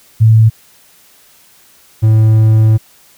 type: tone pair in turn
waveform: sine / triangle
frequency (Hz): 111.1 / 109.76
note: A2 / A2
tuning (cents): +17 / -4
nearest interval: unison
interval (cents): 21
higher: first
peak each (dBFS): -3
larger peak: neither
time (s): 0.2-0.5 / 2.02-2.78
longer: second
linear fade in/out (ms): 20
effects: white hiss -46 dBFS RMS until 3.17 s